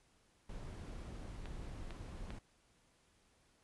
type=noise; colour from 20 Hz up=brown; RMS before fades=-47 dBFS; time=0.49-2.39 s; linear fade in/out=5 ms
type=clicks; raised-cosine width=0.3 ms; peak=-33 dBFS; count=3; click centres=1.457 / 1.907 / 2.305 s
effects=pink hiss -72 dBFS RMS until 3.63 s + resampled to 24000 Hz